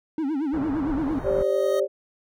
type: tone with vibrato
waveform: triangle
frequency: 293.1 Hz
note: D4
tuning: 3 cents flat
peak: -21 dBFS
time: 0.18-1.19 s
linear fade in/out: 2 ms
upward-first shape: sine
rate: 8.8 Hz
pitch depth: 180 cents each way
type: low-pass noise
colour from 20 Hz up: pink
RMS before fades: -33 dBFS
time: 0.53-1.43 s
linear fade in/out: 10 ms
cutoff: 1400 Hz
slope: 24 dB/octave
type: tone with exponential growth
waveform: 25% pulse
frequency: 624 Hz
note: D#5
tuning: 5 cents sharp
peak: -26 dBFS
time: 0.69-1.8 s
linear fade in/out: 5 ms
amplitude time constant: 240 ms
type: chord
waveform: sine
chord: G suspended fourth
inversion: none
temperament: equal with one note detuned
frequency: 392 / 536.7 / 587.3 Hz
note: G4 / C5 / D5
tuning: 0 / +44 / 0 cents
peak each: -24 dBFS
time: 1.23-1.88 s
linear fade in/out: 50 ms
effects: none